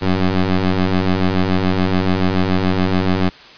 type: ring-modulated tone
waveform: 20% pulse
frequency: 94 Hz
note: F#2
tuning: 28 cents sharp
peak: -6 dBFS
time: 0.01-3.3 s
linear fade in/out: 20 ms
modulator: 90.5 Hz
effects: white hiss -40 dBFS RMS until 3.57 s + resampled to 11025 Hz